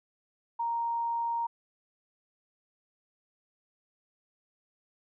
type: tone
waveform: sine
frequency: 932.3 Hz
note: A#5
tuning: in tune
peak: -28 dBFS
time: 0.59-1.47 s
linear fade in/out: 10 ms
effects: none